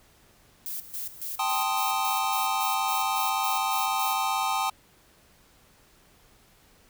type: noise with tremolo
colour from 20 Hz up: violet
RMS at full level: -34 dBFS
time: 0.66-4.24 s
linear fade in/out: 0 ms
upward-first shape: square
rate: 3.6 Hz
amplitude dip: 75%
type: chord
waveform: square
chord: A half-diminished seventh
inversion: third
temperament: equal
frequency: 784 / 880 / 1046.5 / 1244.5 Hz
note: G5 / A5 / C6 / Eb6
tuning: 0 / 0 / 0 / 0 cents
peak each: -30 / -31 / -33 / -31 dBFS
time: 1.39-4.7 s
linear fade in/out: 5 ms
effects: pink hiss -59 dBFS RMS until 6.89 s